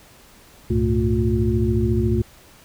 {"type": "tone cluster", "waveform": "sine", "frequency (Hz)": [67.2, 101.6, 115.6, 221.6, 356.6], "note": ["C2", "G#2", "A#2", "A3", "F4"], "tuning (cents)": [47, -38, -14, 13, 36], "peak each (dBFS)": -23, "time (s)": [0.7, 2.22], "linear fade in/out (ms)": 5, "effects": ["pink hiss -49 dBFS RMS until 2.64 s"]}